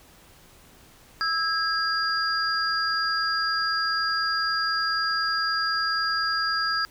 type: tone cluster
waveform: sine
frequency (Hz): 1308 / 1638 / 4807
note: E6 / G#6 / D8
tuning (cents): -14 / -24 / +39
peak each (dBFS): -27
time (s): 1.21-6.85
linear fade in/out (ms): 0
effects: pink hiss -53 dBFS RMS until 6.9 s